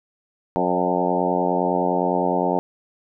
harmonic tone with a mistuned harmonic, 89.8 Hz, F2, 49 cents sharp, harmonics 2 / 3 / 4 / 5 / 6 / 7 / 8 / 9 / 10, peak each -27 / -27 / -27 / -27 / -27 / -27 / -27 / -27 / -27 dBFS, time 0.56-2.59 s, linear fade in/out 0 ms, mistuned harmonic 7, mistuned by -21 cents, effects none

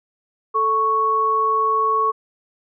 sine tone pair together, 440 / 1108.7 Hz, A4 / C#6, 0 / 0 cents, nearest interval octave + major third, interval 1600 cents, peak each -24 / -16 dBFS, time 0.54-2.12 s, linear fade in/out 20 ms, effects none

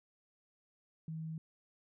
sine tone, 159.9 Hz, D#3, 48 cents sharp, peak -39 dBFS, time 1.08-1.38 s, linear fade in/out 2 ms, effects none

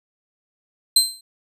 25% pulse tone with exponential decay, 4116 Hz, C8, 29 cents flat, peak -4 dBFS, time 0.96-1.21 s, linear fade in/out 5 ms, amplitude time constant 54 ms, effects none

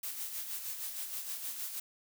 blue noise with tremolo, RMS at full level -38 dBFS, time 0.03-1.8 s, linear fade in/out 5 ms, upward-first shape sine, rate 6.4 Hz, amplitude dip 50%, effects none

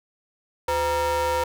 square ring-modulated tone, 216.4 Hz, A3, 29 cents flat, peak -19 dBFS, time 0.68-1.44 s, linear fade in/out 5 ms, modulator 725 Hz, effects none

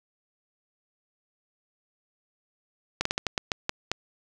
slowing click train, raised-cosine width 0.2 ms, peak -8 dBFS, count 9, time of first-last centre 3.01-3.916 s, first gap 44 ms, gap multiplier 1.26, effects none

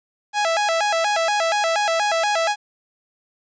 sawtooth tone with vibrato, 740 Hz, F#5, in tune, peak -14 dBFS, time 0.33-2.56 s, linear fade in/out 50 ms, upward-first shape square, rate 4.2 Hz, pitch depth 200 cents each way, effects resampled to 16000 Hz + 9-bit

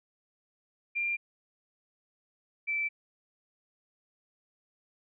sine tone pair in turn, 2386 / 2326 Hz, D7 / D7, +27 / -17 cents, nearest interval unison, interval 44 cents, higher first, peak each -28 dBFS, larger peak neither, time 0.95-1.17 / 2.67-2.89 s, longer neither, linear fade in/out 20 ms, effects none

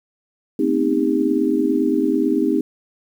sine tone cluster, 224.2 / 244.9 / 262.8 / 312.4 / 401.1 Hz, A3 / B3 / C4 / D#4 / G4, +33 / -14 / +8 / +7 / +40 cents, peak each -27 / -28 / -20 / -19 / -22 dBFS, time 0.59-2.61 s, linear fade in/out 5 ms, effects 8-bit

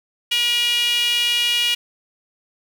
sawtooth tone with high-pass filter, 479.2 Hz, A#4, 48 cents sharp, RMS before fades -19 dBFS, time 0.31-1.75 s, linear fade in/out 10 ms, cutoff 2800 Hz, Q 6.8, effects none

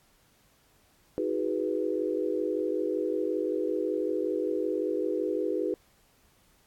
sine chord, G# minor seventh, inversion second, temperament equal with one note detuned, 317.5 / 370 / 415.3 / 493.9 Hz, D#4 / F#4 / G#4 / B4, +35 / 0 / 0 / 0 cents, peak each -32 dBFS, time 1.18-5.74 s, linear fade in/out 0 ms, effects pink hiss -64 dBFS RMS until 6.66 s + AAC 64 kbps

